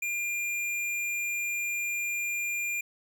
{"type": "tone with hard clipping", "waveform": "sine", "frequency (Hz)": 2400, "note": "D7", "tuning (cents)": 37, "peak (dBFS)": -30, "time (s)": [0.02, 2.81], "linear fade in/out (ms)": 5, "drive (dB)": 15, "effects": []}